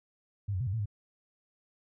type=tone with pitch steps; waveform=sine; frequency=101.1 / 91.5 / 127.4 / 95.1 / 113.3 / 102.4 Hz; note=G#2 / F#2 / C3 / F#2 / A#2 / G#2; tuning=-46 / -19 / -46 / +48 / -49 / -24 cents; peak=-29 dBFS; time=0.48-0.858 s; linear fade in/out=10 ms; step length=63 ms; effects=none